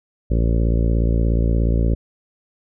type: harmonic tone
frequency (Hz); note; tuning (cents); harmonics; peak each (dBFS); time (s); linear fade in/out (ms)
56.9; A#1; -41; 1 / 2 / 3 / 4 / 5 / 6 / 7 / 8 / 9 / 10; -16 / -22 / -26 / -28 / -30 / -32 / -33 / -34 / -35 / -36; 0.3-1.95; 10
effects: none